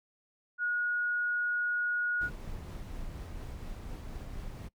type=tone; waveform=sine; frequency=1448 Hz; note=F#6; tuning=38 cents flat; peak=-28 dBFS; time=0.58-2.3 s; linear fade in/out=50 ms
type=noise with tremolo; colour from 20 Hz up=brown; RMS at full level=-40 dBFS; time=2.2-4.69 s; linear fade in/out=20 ms; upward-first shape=triangle; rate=4.2 Hz; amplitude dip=25%
effects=noise-tail reverb RT60 0.1 s tail -21 dB re dry